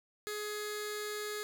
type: tone with notch filter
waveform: 15% pulse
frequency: 420 Hz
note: G#4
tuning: 19 cents sharp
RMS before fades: -39 dBFS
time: 0.27-1.43 s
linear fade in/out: 0 ms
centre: 880 Hz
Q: 0.75
effects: none